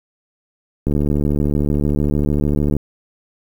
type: click train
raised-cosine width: 3 ms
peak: -6 dBFS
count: 140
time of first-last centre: 0.87-2.766 s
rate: 73.3 Hz
effects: 7-bit